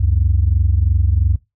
sine tone pair together, 68.5 / 91.44 Hz, C#2 / F#2, -20 / -20 cents, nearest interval perfect fourth, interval 500 cents, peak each -14 dBFS, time 0-1.36 s, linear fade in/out 10 ms, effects noise-tail reverb RT60 0.2 s tail -19 dB re dry + tanh soft clip ceiling -5 dBFS

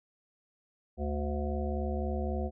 harmonic tone with a mistuned harmonic, 73.42 Hz, D2, in tune, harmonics 1 / 3 / 5 / 7 / 9 / 10, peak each -32 / -37 / -39 / -40 / -42 / -42 dBFS, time 0.97-2.51 s, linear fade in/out 50 ms, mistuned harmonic 10, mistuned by -23 cents, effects none

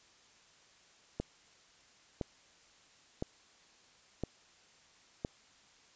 click train, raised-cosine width 2 ms, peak -21 dBFS, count 5, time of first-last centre 1.2-5.249 s, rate 0.988 Hz, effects white hiss -63 dBFS RMS until 5.95 s + resampled to 16000 Hz

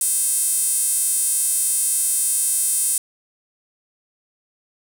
sawtooth tone with high-pass filter, 523.3 Hz, C5, in tune, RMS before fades -20 dBFS, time 0.01-2.98 s, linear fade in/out 2 ms, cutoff 9300 Hz, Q 4.6, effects 8-bit

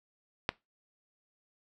click, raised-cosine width 0.3 ms, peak -11 dBFS, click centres 0.491 s, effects noise-tail reverb RT60 0.2 s tail -21 dB re dry

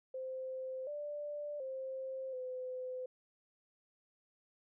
sine tone with pitch steps, 520 / 588 / 527 / 509 Hz, C5 / D5 / C5 / C5, -11 / +2 / +12 / -48 cents, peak -39 dBFS, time 0.14-3.06 s, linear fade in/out 5 ms, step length 730 ms, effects none

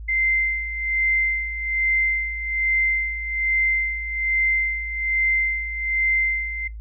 sine tone with tremolo, 2082 Hz, C7, 9 cents flat, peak -17 dBFS, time 0.08-6.68 s, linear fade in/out 10 ms, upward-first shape sine, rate 1.2 Hz, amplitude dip 70%, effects noise-tail reverb RT60 0.2 s tail -23 dB re dry + added 54 Hz sine -32 dBFS peak until 6.8 s

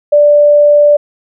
sine tone, 587.3 Hz, D5, in tune, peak -3 dBFS, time 0.12-0.97 s, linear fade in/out 10 ms, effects none

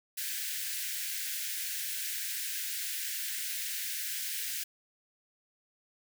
white high-pass noise, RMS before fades -36 dBFS, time 0.17-4.64 s, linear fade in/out 10 ms, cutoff 1500 Hz, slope 96 dB/octave, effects none

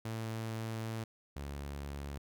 sawtooth tone pair in turn, 112 / 70.8 Hz, A2 / C#2, +31 / +37 cents, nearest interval minor sixth, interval 794 cents, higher first, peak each -33 / -36 dBFS, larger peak first, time 0.05-1.04 / 1.36-2.18 s, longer first, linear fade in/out 5 ms, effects none

